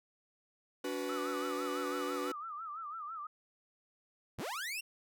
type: chord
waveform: 45% pulse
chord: B minor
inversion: first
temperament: equal with one note detuned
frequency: 286.5 / 370 / 493.9 Hz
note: D4 / F#4 / B4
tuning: -43 / 0 / 0 cents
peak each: -40 dBFS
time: 0.84-2.32 s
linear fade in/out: 5 ms
type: tone with vibrato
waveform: sine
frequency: 1254 Hz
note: D#6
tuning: 13 cents sharp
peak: -40 dBFS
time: 1.09-3.27 s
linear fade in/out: 5 ms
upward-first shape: sine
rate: 6 Hz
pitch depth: 130 cents each way
type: linear sweep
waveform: sawtooth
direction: up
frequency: 42.59 to 2821 Hz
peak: -34 dBFS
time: 4.38-4.81 s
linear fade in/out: 10 ms
effects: none